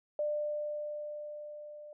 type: tone with level ramp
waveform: sine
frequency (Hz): 596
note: D5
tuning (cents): +25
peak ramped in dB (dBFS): -29 to -46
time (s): 0.19-1.93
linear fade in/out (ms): 2
effects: none